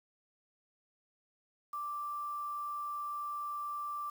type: tone with quantisation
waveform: sine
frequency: 1174.7 Hz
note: D6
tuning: in tune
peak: -36 dBFS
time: 1.73-4.1 s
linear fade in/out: 5 ms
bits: 9
effects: none